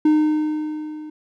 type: tone with level ramp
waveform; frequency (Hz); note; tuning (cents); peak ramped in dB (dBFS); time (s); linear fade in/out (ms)
triangle; 306.2; D#4; -28; -9 to -30; 0.05-1.1; 5
effects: none